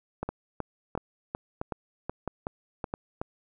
two click trains, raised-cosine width 1 ms, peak -17 / -17 dBFS, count 5 / 9, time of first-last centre 0.29-2.939 / 0.23-3.215 s, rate 1.51 / 2.68 Hz, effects none

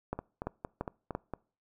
two click trains, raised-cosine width 1 ms, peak -22 / -19 dBFS, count 6 / 4, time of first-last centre 0.19-1.337 / 0.13-1.15 s, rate 4.36 / 2.94 Hz, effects noise-tail reverb RT60 0.4 s tail -24 dB re dry

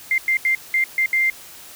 sine tone bursts at uneven times, 2096 Hz, C7, 2 cents sharp, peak -15 dBFS, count 6, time 0.11-0.18 / 0.28-0.37 / 0.45-0.55 / 0.74-0.84 / 0.98-1.06 / 1.13-1.3 s, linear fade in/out 2 ms, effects white hiss -41 dBFS RMS until 1.75 s

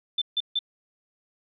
sine tone bursts, 3538 Hz, A7, 9 cents sharp, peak -22 dBFS, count 3, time 0.18-0.591 s, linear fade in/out 5 ms, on 37 ms, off 150 ms, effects none

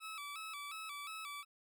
20% pulse tone with vibrato, 1223 Hz, D#6, 30 cents flat, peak -39 dBFS, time 0-1.45 s, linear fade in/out 50 ms, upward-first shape square, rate 2.8 Hz, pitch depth 100 cents each way, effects none

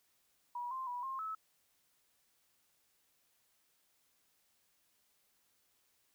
sine tone with pitch steps, 968 / 1047 / 977 / 1064 / 1299 Hz, B5 / C6 / B5 / C6 / E6, -35 / +1 / -19 / +29 / -26 cents, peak -38 dBFS, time 0.55-1.35 s, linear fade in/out 5 ms, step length 160 ms, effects white hiss -75 dBFS RMS until 6.14 s

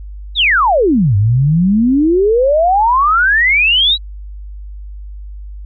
sine exponential two-way sweep, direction down then up, 3977 to 97 to 3977 Hz, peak -8 dBFS, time 0.35-3.98 s, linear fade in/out 50 ms, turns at 1.16 s, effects added 50 Hz sine -26 dBFS peak until 5.65 s

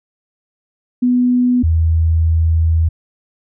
sine tone pair in turn, 247.5 / 81.39 Hz, B3 / E2, +4 / -21 cents, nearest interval octave + perfect fifth, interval 1925 cents, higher first, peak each -10 dBFS, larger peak neither, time 1.02-1.63 / 1.63-2.89 s, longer second, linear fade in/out 10 ms, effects none

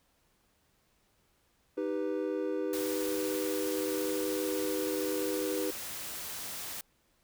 triangle chord, Eb augmented, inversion none, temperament equal, 311.1 / 392 / 493.9 Hz, Eb4 / G4 / B4, 0 / 0 / 0 cents, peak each -33 dBFS, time 1.77-5.71 s, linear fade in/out 10 ms
white noise, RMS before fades -40 dBFS, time 2.73-6.81 s, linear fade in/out 2 ms
effects pink hiss -71 dBFS RMS until 7.23 s

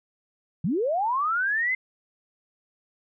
sine linear sweep, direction up, 138.59 to 2093 Hz, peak -22 dBFS, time 0.64-1.75 s, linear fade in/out 5 ms, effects none

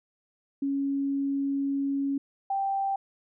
sine tone pair in turn, 277.2 / 784 Hz, C#4 / G5, 0 / 0 cents, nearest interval octave + tritone, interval 1800 cents, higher second, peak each -25 / -25 dBFS, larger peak neither, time 0.62-2.18 / 2.5-2.96 s, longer first, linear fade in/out 5 ms, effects none

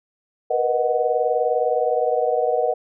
sine chord, B major seventh, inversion third, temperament equal with one note detuned, 474.3 / 493.9 / 622.3 / 740 Hz, A#4 / B4 / D#5 / F#5, +30 / 0 / 0 / 0 cents, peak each -23 dBFS, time 0.5-2.74 s, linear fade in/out 10 ms, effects none

